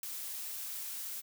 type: noise with ADSR envelope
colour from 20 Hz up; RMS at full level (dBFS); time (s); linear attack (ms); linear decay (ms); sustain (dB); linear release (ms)
blue; -34; 0.03-1.22; 3; 4; -7; 29
effects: none